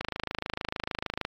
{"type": "click train", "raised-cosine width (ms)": 0.3, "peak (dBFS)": -14, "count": 34, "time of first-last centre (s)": [0.01, 1.251], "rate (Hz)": 26.6, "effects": ["AAC 64 kbps"]}